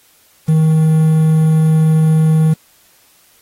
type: tone with quantisation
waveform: triangle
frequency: 158 Hz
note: D#3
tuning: 27 cents sharp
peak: -6 dBFS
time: 0.48-2.54 s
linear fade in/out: 10 ms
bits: 6
effects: white hiss -51 dBFS RMS until 3.41 s + AAC 48 kbps